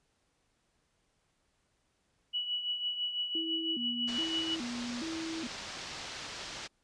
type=tone with tremolo; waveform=sine; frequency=2941 Hz; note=F#7; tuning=11 cents flat; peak=-29 dBFS; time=2.33-4.56 s; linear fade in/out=20 ms; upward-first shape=triangle; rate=6 Hz; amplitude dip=65%
type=tone with vibrato; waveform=sine; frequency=280 Hz; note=C#4; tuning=18 cents sharp; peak=-36 dBFS; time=3.35-5.47 s; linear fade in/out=2 ms; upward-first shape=square; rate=1.2 Hz; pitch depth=260 cents each way
type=low-pass noise; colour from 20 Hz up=white; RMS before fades=-43 dBFS; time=4.07-6.68 s; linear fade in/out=20 ms; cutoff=5700 Hz; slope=24 dB/octave
effects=pink hiss -75 dBFS RMS until 6.83 s + resampled to 22050 Hz